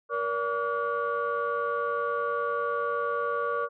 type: tone cluster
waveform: sine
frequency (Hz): 474.1 / 574 / 1145 / 1432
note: A#4 / D5 / D6 / F6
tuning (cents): +29 / -40 / -44 / +43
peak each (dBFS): -30 / -33 / -29 / -34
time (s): 0.09-3.69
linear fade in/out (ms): 50
effects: tanh soft clip ceiling -18 dBFS